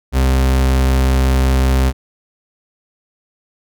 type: tone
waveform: 40% pulse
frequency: 65.41 Hz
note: C2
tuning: in tune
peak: -10 dBFS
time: 0.12-1.93 s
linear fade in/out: 50 ms
effects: none